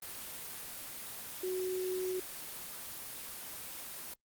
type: tone in noise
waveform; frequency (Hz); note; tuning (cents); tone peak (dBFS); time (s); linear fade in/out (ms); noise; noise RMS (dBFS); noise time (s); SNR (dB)
sine; 370; F#4; 0; -33; 1.43-2.2; 5; white; -44; 0.02-4.14; +8
effects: Opus 24 kbps